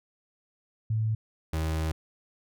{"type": "tone pair in turn", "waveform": ["sine", "35% pulse"], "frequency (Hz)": [110, 79.37], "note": ["A2", "D#2"], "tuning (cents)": [0, 35], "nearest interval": "tritone", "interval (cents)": 565, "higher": "first", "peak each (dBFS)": [-24, -25], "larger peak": "first", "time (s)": [[0.9, 1.15], [1.53, 1.92]], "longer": "second", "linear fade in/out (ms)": 5, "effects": []}